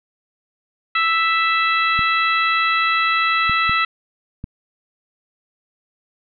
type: harmonic tone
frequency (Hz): 659.3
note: E5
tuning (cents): 0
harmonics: 2 / 3 / 4 / 5 / 6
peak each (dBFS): -18 / -21 / -22 / -29 / -27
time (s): 0.95-3.85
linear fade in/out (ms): 5
type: clicks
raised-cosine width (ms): 5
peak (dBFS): -16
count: 4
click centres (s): 1.992 / 3.496 / 3.695 / 4.441
effects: none